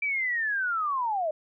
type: linear sweep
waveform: sine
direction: down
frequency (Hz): 2341 to 595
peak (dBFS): -25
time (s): 0.02-1.31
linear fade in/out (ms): 5
effects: none